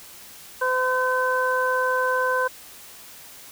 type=harmonic tone; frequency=510 Hz; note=C5; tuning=44 cents flat; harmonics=1 / 2 / 3; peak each=-24 / -24 / -24 dBFS; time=0.61-2.48 s; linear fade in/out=10 ms; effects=white hiss -44 dBFS RMS until 3.51 s